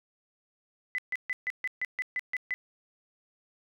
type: tone bursts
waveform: sine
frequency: 2007 Hz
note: B6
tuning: 27 cents sharp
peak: -28 dBFS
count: 10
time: 0.95-2.54 s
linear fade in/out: 0 ms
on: 33 ms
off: 140 ms
effects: none